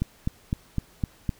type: click train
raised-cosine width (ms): 5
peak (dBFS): -12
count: 6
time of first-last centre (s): 0.02-1.292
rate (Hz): 3.93
effects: pink hiss -56 dBFS RMS until 1.39 s